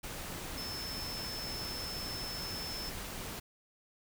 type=tone in noise; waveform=sine; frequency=5274 Hz; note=E8; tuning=in tune; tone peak=-40 dBFS; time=0.57-2.9 s; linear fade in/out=10 ms; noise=pink; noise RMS=-42 dBFS; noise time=0.03-3.4 s; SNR=-1 dB; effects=none